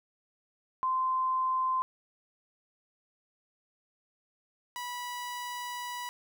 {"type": "tone pair in turn", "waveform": ["sine", "sawtooth"], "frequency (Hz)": [1037, 978.8], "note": ["C6", "B5"], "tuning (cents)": [-16, -16], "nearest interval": "minor second", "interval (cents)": 100, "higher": "first", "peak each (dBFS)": [-26, -32], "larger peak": "first", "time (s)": [[0.83, 1.82], [4.76, 6.09]], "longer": "second", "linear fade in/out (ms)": 0, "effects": []}